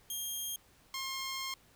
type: tone pair in turn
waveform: 10% pulse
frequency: 3225 / 1067.9 Hz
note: G7 / C6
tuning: +48 / +35 cents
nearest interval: octave + perfect fifth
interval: 1913 cents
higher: first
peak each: -28 dBFS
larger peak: neither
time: 0.1-0.56 / 0.94-1.54 s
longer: second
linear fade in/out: 2 ms
effects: pink hiss -64 dBFS RMS until 1.75 s